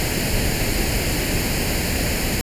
pink noise with comb filter, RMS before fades -21 dBFS, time 0-2.41 s, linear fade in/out 0 ms, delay 0.42 ms, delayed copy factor +0.65, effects resampled to 32000 Hz

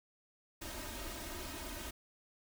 pink noise with comb filter, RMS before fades -44 dBFS, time 0.61-1.91 s, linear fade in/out 10 ms, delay 3.2 ms, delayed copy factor +0.95, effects none

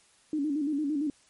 sine tone with vibrato, 293.6 Hz, D4, in tune, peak -26 dBFS, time 0.33-1.1 s, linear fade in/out 2 ms, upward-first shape square, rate 8.8 Hz, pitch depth 82 cents each way, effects white hiss -62 dBFS RMS until 1.29 s + MP3 48 kbps

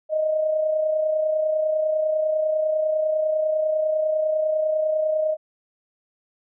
sine tone with amplitude modulation, 622.3 Hz, D#5, in tune, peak -17 dBFS, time 0.09-5.37 s, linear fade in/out 50 ms, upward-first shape sine, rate 30 Hz, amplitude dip 45%, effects none

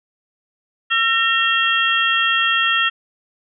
sine tone cluster, 1348 / 1841 / 2732 / 3242 Hz, E6 / A#6 / F7 / G#7, +38 / -22 / -39 / -42 cents, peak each -20 dBFS, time 0.9-2.9 s, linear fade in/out 20 ms, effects none

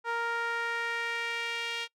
sawtooth tone with band-pass filter sweep, 466.2 Hz, A#4, in tune, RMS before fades -33 dBFS, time 0.04-1.88 s, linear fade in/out 50 ms, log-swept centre 1200 to 3000 Hz, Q 2, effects noise-tail reverb RT60 0.1 s tail -23 dB re dry

